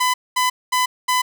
sawtooth tone bursts, 1006 Hz, B5, 32 cents sharp, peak -12 dBFS, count 4, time 0-1.22 s, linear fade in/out 10 ms, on 140 ms, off 220 ms, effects none

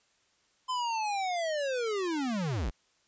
square linear sweep, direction down, 1032 to 36.99 Hz, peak -30 dBFS, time 0.68-2.71 s, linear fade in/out 20 ms, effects white hiss -69 dBFS RMS until 3.07 s + resampled to 16000 Hz

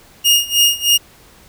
sawtooth tone with tremolo, 2846 Hz, F7, 32 cents sharp, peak -5 dBFS, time 0.24-0.98 s, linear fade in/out 20 ms, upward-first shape sine, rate 3.2 Hz, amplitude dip 90%, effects pink hiss -46 dBFS RMS until 1.48 s

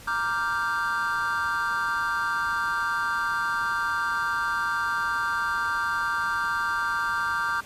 triangle chord, G minor seventh, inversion first, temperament equal, 932.3 / 1174.7 / 1396.9 / 1568 Hz, Bb5 / D6 / F6 / G6, 0 / 0 / 0 / 0 cents, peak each -31 / -27 / -28 / -27 dBFS, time 0.07-7.61 s, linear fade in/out 10 ms, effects pink hiss -46 dBFS RMS until 7.65 s + resampled to 32000 Hz

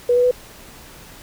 sine tone with pitch steps, 486.4 / 491.8 / 497.2 Hz, B4 / B4 / B4, -26 / -7 / +12 cents, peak -12 dBFS, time 0.09-0.312 s, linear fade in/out 5 ms, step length 74 ms, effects pink hiss -42 dBFS RMS until 1.22 s

